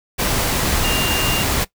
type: tone in noise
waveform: sine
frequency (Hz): 2799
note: F7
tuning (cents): +3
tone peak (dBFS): -21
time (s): 0.83-1.44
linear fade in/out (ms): 20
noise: pink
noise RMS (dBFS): -19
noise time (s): 0.18-1.65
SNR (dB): -5
effects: noise-tail reverb RT60 0.1 s tail -18 dB re dry